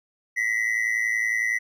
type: ring-modulated tone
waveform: triangle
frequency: 1975.5 Hz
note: B6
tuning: in tune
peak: -17 dBFS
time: 0.36-1.59 s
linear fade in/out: 20 ms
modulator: 55.4 Hz
effects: none